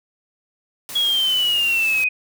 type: noise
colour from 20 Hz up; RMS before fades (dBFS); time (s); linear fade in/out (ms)
white; -33; 0.89-2.04; 0
type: exponential sweep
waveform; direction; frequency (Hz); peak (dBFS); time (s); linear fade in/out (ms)
sine; down; 3345 to 2484; -16; 0.95-2.09; 10
effects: none